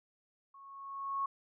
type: tone with level ramp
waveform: sine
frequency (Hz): 1100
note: C#6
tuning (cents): -14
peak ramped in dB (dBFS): -53 to -30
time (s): 0.54-1.26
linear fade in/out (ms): 5
effects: none

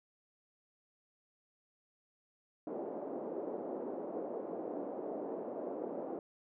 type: band-pass noise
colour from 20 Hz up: white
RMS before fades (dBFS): -41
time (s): 2.67-6.19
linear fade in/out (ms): 2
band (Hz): 260 to 600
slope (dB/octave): 24
effects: none

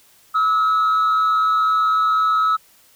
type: tone with frequency modulation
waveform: sine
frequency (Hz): 1291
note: E6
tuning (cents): -37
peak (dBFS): -12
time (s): 0.34-2.57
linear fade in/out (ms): 20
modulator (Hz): 122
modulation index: 0.35
effects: tanh soft clip ceiling -13 dBFS + white hiss -53 dBFS RMS until 2.95 s

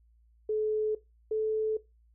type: tone pair in turn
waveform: sine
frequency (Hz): 430 / 435.2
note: A4 / A4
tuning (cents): -40 / -19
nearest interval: unison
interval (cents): 21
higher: second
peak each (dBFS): -26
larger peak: neither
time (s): 0.49-0.95 / 1.31-1.77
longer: neither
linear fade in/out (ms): 5
effects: noise-tail reverb RT60 0.2 s tail -17 dB re dry + added 57 Hz sine -60 dBFS peak until 2.14 s

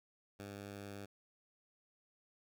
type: tone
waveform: 10% pulse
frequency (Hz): 100.6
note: G2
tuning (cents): +45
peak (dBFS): -38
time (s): 0.39-1.06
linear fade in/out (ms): 10
effects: none

